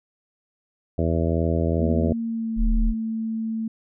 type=harmonic tone; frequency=82.41 Hz; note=E2; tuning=in tune; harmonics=1 / 2 / 3 / 4 / 5 / 6 / 7 / 8; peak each=-23 / -26 / -28 / -29 / -30 / -31 / -31 / -32 dBFS; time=0.98-2.13 s; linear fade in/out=5 ms
type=tone with pitch glide; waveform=sine; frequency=233.1 to 223.1 Hz; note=A#3 to A3; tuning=0 to +24 cents; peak=-24 dBFS; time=1.79-3.68 s; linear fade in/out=5 ms; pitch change=-76 cents; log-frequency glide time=1.97-2.61 s
type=tone; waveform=sine; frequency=36.71 Hz; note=D1; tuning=in tune; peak=-17 dBFS; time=2.56-2.94 s; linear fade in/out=50 ms
effects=none